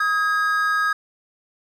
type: tone pair together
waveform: triangle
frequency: 1260.7 / 1636 Hz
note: D#6 / G#6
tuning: +22 / -26 cents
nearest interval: perfect fourth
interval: 452 cents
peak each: -19 dBFS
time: 0-0.93 s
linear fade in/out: 5 ms
effects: none

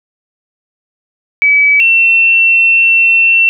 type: tone pair in turn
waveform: sine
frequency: 2287 / 2701 Hz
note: D7 / E7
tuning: -47 / +42 cents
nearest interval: minor third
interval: 289 cents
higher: second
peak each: -5 dBFS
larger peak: neither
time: 1.42-1.8 / 1.8-3.49 s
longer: second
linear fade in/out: 0 ms
effects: none

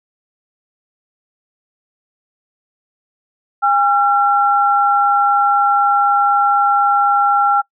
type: tone pair together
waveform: sine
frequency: 809.9 / 1362 Hz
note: G#5 / F6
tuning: -44 / -44 cents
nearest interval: major sixth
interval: 900 cents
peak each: -13 dBFS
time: 3.62-7.62 s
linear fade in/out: 20 ms
effects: noise-tail reverb RT60 0.1 s tail -25 dB re dry

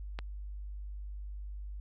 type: click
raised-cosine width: 0.3 ms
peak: -23 dBFS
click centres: 0.189 s
effects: added 50 Hz sine -39 dBFS peak until 1.8 s

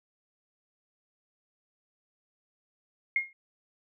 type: tone with exponential decay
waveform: sine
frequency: 2140 Hz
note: C7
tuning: 38 cents sharp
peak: -20 dBFS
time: 3.16-3.33 s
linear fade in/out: 2 ms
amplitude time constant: 36 ms
effects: none

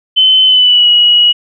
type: tone with pitch glide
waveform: sine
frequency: 3053 to 2912 Hz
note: G7 to F#7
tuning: -46 to -28 cents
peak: -4 dBFS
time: 0.16-1.33 s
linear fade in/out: 20 ms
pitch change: -82 cents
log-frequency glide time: 0.45-0.88 s
effects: none

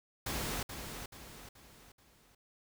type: noise with echo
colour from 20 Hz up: pink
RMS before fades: -37 dBFS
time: 0.26-0.63 s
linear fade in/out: 5 ms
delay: 430 ms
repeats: 4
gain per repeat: -7 dB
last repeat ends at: 2.35 s
effects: none

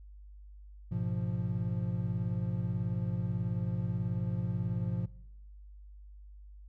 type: chord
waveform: triangle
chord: F diminished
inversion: first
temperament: equal with one note detuned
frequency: 105.09 / 123.47 / 174.61 Hz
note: Ab2 / Cb3 / F3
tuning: +21 / 0 / 0 cents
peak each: -33 dBFS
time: 0.91-5.06 s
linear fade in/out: 10 ms
effects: noise-tail reverb RT60 0.9 s tail -22 dB re dry + added 50 Hz sine -48 dBFS peak until 6.68 s

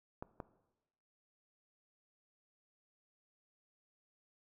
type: clicks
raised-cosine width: 1 ms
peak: -28 dBFS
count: 2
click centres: 0.225 / 0.402 s
effects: noise-tail reverb RT60 1.0 s tail -17 dB re dry

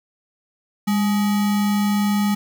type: tone with sample-and-hold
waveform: sine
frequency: 203.9 Hz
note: G#3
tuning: 32 cents flat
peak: -16 dBFS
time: 0.87-2.35 s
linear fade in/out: 10 ms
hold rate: 1050 Hz
effects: none

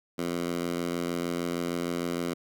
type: tone with high-pass filter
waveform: 10% pulse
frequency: 86.5 Hz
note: F2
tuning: 16 cents flat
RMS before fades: -31 dBFS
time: 0.18-2.34 s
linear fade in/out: 10 ms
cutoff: 220 Hz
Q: 1.4
effects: none

